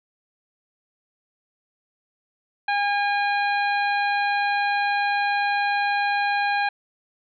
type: harmonic tone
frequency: 813 Hz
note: G#5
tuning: 37 cents flat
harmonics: 1 / 2 / 3 / 4 / 5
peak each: -22 / -25 / -29 / -40 / -35 dBFS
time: 2.68-6.69 s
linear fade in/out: 5 ms
effects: none